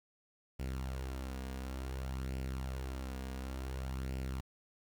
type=tone with flanger; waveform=sawtooth; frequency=65.5 Hz; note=C2; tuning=2 cents sharp; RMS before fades=-40 dBFS; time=0.59-4.41 s; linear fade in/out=10 ms; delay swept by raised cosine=0.39 to 4.29 ms; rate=0.56 Hz; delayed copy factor=+0.5; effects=10-bit